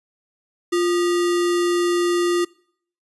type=tone with sample-and-hold; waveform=sine; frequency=349.2 Hz; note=F4; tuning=in tune; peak=-16 dBFS; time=0.72-2.45 s; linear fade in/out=10 ms; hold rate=1575 Hz; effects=noise-tail reverb RT60 0.6 s tail -24 dB re dry + resampled to 24000 Hz